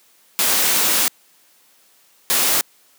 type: noise bursts at uneven times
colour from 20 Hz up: white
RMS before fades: -17 dBFS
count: 2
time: 0.39-1.08 / 2.3-2.61 s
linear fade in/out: 0 ms
effects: white hiss -55 dBFS RMS until 2.98 s + high-pass 200 Hz 12 dB/octave